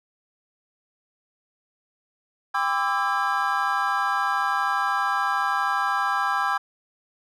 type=tone cluster; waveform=triangle; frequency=797 / 1014 / 1166 / 1319 / 1621 Hz; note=G5 / B5 / D6 / E6 / G#6; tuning=+28 / +45 / -13 / +1 / -42 cents; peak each=-26 dBFS; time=2.54-6.58 s; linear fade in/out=10 ms; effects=none